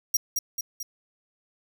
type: tone with echo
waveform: sawtooth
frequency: 5700 Hz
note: F8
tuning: 34 cents sharp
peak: -17 dBFS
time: 0.14-0.17 s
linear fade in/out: 5 ms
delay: 220 ms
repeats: 3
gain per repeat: -4 dB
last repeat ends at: 0.83 s
effects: none